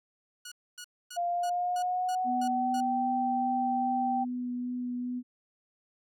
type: tone bursts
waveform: 10% pulse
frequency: 1455 Hz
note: F#6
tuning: 29 cents flat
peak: -33 dBFS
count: 8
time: 0.45-2.806 s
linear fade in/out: 5 ms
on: 67 ms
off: 260 ms
type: tone with pitch glide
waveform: sine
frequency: 697 to 777.9 Hz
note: F5 to G5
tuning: -4 to -14 cents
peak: -27 dBFS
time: 1.16-4.25 s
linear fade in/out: 20 ms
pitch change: +190 cents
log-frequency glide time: 1.28-2.94 s
type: tone with vibrato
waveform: sine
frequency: 246.9 Hz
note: B3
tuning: in tune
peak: -31 dBFS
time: 2.24-5.23 s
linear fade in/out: 50 ms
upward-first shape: sine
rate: 2.5 Hz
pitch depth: 9 cents each way
effects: none

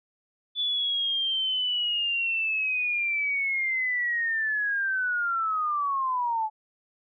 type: linear sweep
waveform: sine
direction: down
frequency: 3478 to 853 Hz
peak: -24 dBFS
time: 0.55-6.5 s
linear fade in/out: 50 ms
effects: none

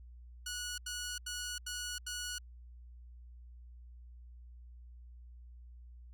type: tone bursts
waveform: 10% pulse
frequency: 1463 Hz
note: F#6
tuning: 20 cents flat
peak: -30 dBFS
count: 5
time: 0.46-2.384 s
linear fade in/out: 5 ms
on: 320 ms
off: 81 ms
effects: added 60 Hz sine -50 dBFS peak until 6.13 s

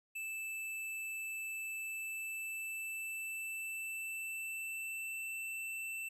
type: tone with pitch glide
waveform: square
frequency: 2637 to 2668 Hz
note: E7 to E7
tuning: 0 to +20 cents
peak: -40 dBFS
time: 0.15-6.09 s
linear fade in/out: 10 ms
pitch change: +20 cents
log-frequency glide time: 1.76-5.32 s
effects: 13-bit

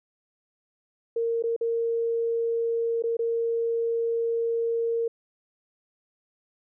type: tone with dropouts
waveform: sine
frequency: 461.9 Hz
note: A#4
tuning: 16 cents flat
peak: -23 dBFS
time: 1.16-5.08 s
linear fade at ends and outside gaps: 5 ms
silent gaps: 1.425-1.437 / 1.564-1.61 / 3.024-3.037 / 3.169-3.191 s
effects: none

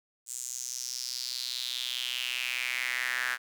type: tone with high-pass filter sweep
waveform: sawtooth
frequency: 124.9 Hz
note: B2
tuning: 20 cents sharp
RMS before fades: -34 dBFS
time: 0.26-3.38 s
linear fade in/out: 50 ms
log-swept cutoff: 7700 to 1600 Hz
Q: 4.6
effects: none

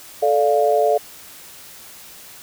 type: chord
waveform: sine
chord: D minor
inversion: second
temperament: equal with one note detuned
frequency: 437.5 / 587.3 / 698.5 Hz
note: A4 / D5 / F5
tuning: -10 / 0 / 0 cents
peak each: -18 dBFS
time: 0.22-0.98 s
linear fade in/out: 10 ms
effects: white hiss -41 dBFS RMS until 2.42 s

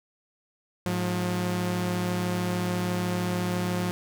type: tone pair together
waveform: sawtooth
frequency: 106.2 / 178.61 Hz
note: G#2 / F3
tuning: +39 / +39 cents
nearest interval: major sixth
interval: 900 cents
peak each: -27 / -23 dBFS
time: 0.86-3.91 s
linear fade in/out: 0 ms
effects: none

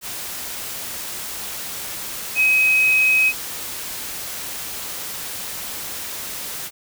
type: tone in noise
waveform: sine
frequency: 2538 Hz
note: D#7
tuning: 34 cents sharp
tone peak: -13 dBFS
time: 2.35-3.33 s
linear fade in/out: 50 ms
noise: white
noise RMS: -30 dBFS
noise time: 0.01-6.71 s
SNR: +14 dB
effects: none

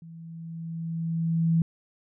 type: tone with level ramp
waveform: sine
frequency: 164.81 Hz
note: E3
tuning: in tune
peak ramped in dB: -42 to -18 dBFS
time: 0.02-1.62 s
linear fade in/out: 2 ms
effects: none

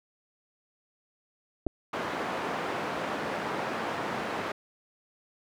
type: clicks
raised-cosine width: 2 ms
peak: -17 / -18 dBFS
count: 2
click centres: 1.666 / 1.669 s
type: band-pass noise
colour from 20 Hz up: white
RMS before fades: -33 dBFS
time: 1.93-4.52 s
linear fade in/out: 5 ms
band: 170 to 1200 Hz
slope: 12 dB/octave
effects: none

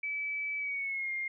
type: tone with pitch glide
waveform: sine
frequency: 2300 to 2121 Hz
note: D7 to C7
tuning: -37 to +23 cents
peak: -32 dBFS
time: 0.03-1.28 s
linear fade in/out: 5 ms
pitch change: -140 cents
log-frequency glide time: 0.58-1.12 s
effects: none

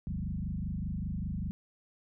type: tone with frequency modulation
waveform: sine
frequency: 123.47 Hz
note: B2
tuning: in tune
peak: -32 dBFS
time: 0.07-1.51 s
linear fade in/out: 0 ms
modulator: 25.1 Hz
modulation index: 3.3
effects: none

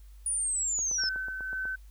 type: linear sweep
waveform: sine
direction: down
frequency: 9680 to 5130 Hz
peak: -27 dBFS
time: 0.26-1.09 s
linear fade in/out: 2 ms
type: click train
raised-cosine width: 1 ms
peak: -32 dBFS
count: 8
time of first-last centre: 0.79-1.654 s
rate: 8.1 Hz
type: tone with tremolo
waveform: sine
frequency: 1527 Hz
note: G6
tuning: 46 cents flat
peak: -30 dBFS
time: 0.98-1.76 s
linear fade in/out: 10 ms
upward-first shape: sine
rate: 1.9 Hz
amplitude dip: 35%
effects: added 50 Hz sine -47 dBFS peak until 1.9 s + white hiss -66 dBFS RMS until 1.9 s

